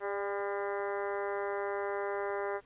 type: harmonic tone with a mistuned harmonic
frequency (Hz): 201.1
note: G3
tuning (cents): +44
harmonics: 2 / 3 / 4 / 5 / 6 / 7 / 8 / 9 / 10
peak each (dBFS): -35 / -39 / -41 / -43 / -45 / -46 / -47 / -48 / -49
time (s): 0-2.61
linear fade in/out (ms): 50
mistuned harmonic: 3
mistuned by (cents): -25
effects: pink hiss -64 dBFS RMS until 2.65 s + resampled to 8000 Hz